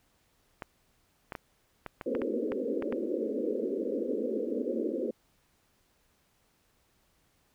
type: clicks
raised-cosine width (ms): 0.5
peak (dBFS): -22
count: 10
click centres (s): 0.622 / 1.322 / 1.352 / 1.863 / 2.012 / 2.151 / 2.218 / 2.52 / 2.824 / 2.925
type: band-pass noise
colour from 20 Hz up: white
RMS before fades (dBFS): -32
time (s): 2.06-5.11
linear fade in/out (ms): 5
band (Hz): 220 to 540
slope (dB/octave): 96
effects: pink hiss -70 dBFS RMS until 7.54 s